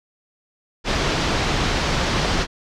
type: low-pass noise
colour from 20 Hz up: pink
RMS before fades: -21 dBFS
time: 0.84-2.47 s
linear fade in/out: 50 ms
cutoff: 5700 Hz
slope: 24 dB/octave
effects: none